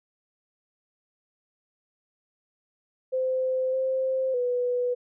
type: tone with pitch steps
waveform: sine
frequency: 517 / 524 / 492.5 Hz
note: C5 / C5 / B4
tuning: -21 / +2 / -5 cents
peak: -23 dBFS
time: 3.12-4.95 s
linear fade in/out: 20 ms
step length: 610 ms
effects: none